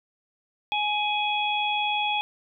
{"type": "harmonic tone", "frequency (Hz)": 837, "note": "G#5", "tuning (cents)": 13, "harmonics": [1, 3, 4], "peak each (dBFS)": [-26, -28, -29], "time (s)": [0.72, 2.21], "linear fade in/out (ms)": 0, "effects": []}